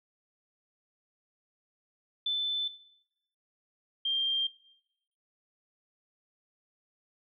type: tone pair in turn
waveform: sine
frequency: 3520 / 3183 Hz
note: A7 / G7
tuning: 0 / +26 cents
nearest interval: major second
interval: 174 cents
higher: first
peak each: -27 dBFS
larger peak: neither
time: 2.26-2.68 / 4.05-4.47 s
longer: neither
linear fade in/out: 5 ms
effects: noise-tail reverb RT60 0.8 s tail -18 dB re dry